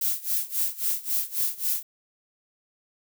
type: noise with tremolo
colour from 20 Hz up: violet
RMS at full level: -24 dBFS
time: 0.01-1.83 s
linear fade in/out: 5 ms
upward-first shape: sine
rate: 3.7 Hz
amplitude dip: 90%
effects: none